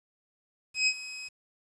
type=tone with ADSR envelope; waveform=25% pulse; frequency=2537 Hz; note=D#7; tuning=33 cents sharp; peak=-17 dBFS; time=0.74-1.29 s; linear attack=130 ms; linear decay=63 ms; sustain=-17 dB; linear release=17 ms; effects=resampled to 22050 Hz + 9-bit